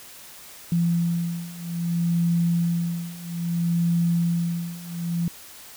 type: beating tone pair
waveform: sine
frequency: 170 / 170.61 Hz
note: F3 / F3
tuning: -46 / -40 cents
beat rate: 0.61 Hz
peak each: -25 / -23 dBFS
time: 0.72-5.28 s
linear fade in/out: 2 ms
effects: white hiss -44 dBFS RMS until 5.76 s